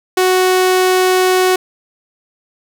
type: tone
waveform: sawtooth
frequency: 370 Hz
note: F#4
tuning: in tune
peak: -6 dBFS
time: 0.17-1.56 s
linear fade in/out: 5 ms
effects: none